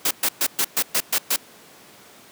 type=noise bursts; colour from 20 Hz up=white; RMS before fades=-20 dBFS; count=8; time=0.05-1.362 s; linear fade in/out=5 ms; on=59 ms; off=120 ms; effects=pink hiss -47 dBFS RMS until 2.31 s + high-pass 200 Hz 12 dB/octave